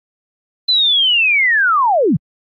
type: linear sweep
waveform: sine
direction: down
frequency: 4094 to 116.54 Hz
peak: -10 dBFS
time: 0.68-2.17 s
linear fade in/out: 10 ms
effects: AAC 64 kbps